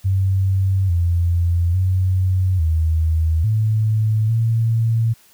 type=tone with pitch steps; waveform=sine; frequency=95.8 / 86 / 93.1 / 80.2 / 108.8 / 113.8 Hz; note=G2 / F2 / F#2 / E2 / A2 / A#2; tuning=-39 / -26 / +11 / -47 / -19 / -41 cents; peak=-14 dBFS; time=0.04-5.14 s; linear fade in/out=20 ms; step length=850 ms; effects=white hiss -52 dBFS RMS until 5.33 s